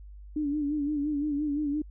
sine tone with vibrato, 293.7 Hz, D4, in tune, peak -26 dBFS, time 0.36-1.82 s, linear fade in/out 5 ms, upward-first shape sine, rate 5.8 Hz, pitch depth 68 cents each way, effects added 50 Hz sine -43 dBFS peak until 1.9 s

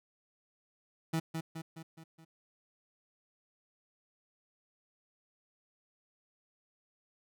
30% pulse tone with echo, 162 Hz, E3, 30 cents flat, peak -27 dBFS, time 1.13-1.2 s, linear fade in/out 10 ms, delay 210 ms, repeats 5, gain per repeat -5 dB, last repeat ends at 2.25 s, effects none

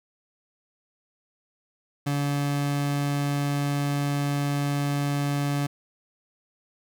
30% pulse tone, 143 Hz, D3, 46 cents flat, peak -21 dBFS, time 2.06-5.67 s, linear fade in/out 10 ms, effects none

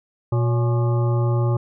harmonic tone with a mistuned harmonic, 120 Hz, B2, 49 cents flat, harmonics 1 / 3 / 5 / 7 / 9 / 10, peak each -17 / -27 / -31 / -34 / -36 / -37 dBFS, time 0.32-1.57 s, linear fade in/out 5 ms, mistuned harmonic 5, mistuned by -93 cents, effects none

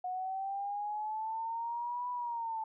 sine linear two-way sweep, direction up then down, 727 to 987.8 to 876 Hz, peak -34 dBFS, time 0.04-2.64 s, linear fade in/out 5 ms, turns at 2.1 s, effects none

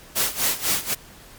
white noise with tremolo, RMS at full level -20 dBFS, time 0.15-0.95 s, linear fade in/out 20 ms, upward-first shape sine, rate 4 Hz, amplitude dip 85%, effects pink hiss -46 dBFS RMS until 1.38 s + MP3 96 kbps

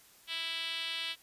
5% pulse tone with band-pass filter, 329.6 Hz, E4, in tune, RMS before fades -37 dBFS, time 0.27-1.16 s, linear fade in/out 50 ms, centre 3300 Hz, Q 2.4, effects white hiss -60 dBFS RMS until 1.22 s + resampled to 32000 Hz

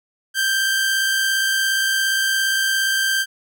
sawtooth tone pair together, 1568.7 / 1626 Hz, G6 / G#6, +1 / -37 cents, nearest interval minor second, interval 62 cents, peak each -14 / -25 dBFS, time 0.34-3.26 s, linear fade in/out 50 ms, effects none

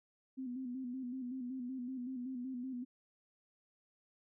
sine tone with vibrato, 253.6 Hz, B3, 46 cents sharp, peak -39 dBFS, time 0.37-2.85 s, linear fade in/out 20 ms, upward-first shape square, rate 5.3 Hz, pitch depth 59 cents each way, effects none

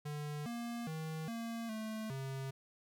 square tone with pitch steps, 148.3 / 235.8 / 158.6 / 230.1 / 218.4 / 134.5 Hz, D3 / A#3 / D#3 / A#3 / A3 / C3, +17 / +20 / +33 / -22 / -13 / +48 cents, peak -40 dBFS, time 0.05-2.51 s, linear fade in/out 10 ms, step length 410 ms, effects none

